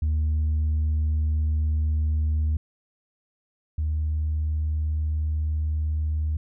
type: tone pair in turn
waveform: sine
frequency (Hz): 77 / 77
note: D#2 / D#2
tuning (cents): -17 / -17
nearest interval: unison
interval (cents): 0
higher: neither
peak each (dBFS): -18 / -21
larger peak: first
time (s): 0.02-2.57 / 3.78-6.37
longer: second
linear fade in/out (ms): 5
effects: tanh soft clip ceiling -19 dBFS